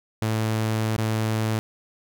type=tone with dropouts; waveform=sawtooth; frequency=110 Hz; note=A2; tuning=in tune; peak=-18 dBFS; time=0.22-1.59 s; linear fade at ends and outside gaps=0 ms; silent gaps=0.966-0.981 s; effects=none